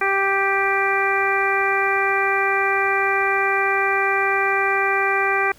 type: harmonic tone with a mistuned harmonic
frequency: 392 Hz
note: G4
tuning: in tune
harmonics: 1 / 2 / 3 / 4 / 5 / 6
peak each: -24 / -24 / -24 / -24 / -24 / -24 dBFS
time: 0.01-5.52 s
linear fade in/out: 5 ms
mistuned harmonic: 6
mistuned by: +15 cents
effects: pink hiss -50 dBFS RMS until 5.58 s